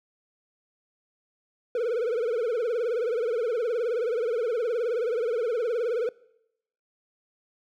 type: tone with vibrato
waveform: triangle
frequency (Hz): 466.2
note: A#4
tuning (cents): 0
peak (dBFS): -22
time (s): 1.75-6.09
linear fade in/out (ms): 2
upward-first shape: triangle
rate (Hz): 19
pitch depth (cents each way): 160
effects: noise-tail reverb RT60 0.8 s tail -22 dB re dry